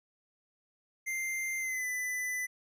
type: tone with pitch glide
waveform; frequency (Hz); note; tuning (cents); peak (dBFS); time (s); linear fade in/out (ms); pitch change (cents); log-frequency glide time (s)
square; 2093 to 1998.5; C7 to B6; 0 to +20; -33; 1.06-2.47; 20; -80; 1.58-1.86
effects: none